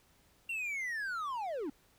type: linear sweep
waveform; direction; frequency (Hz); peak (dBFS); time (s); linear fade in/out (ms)
triangle; down; 2765 to 255.8; -33; 0.49-1.7; 5
effects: pink hiss -67 dBFS RMS until 1.98 s